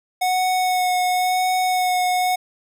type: tone with vibrato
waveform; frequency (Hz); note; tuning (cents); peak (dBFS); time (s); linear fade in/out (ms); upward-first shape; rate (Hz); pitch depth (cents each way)
square; 734; F#5; -14; -18; 0.21-2.36; 10; sine; 0.95; 14
effects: none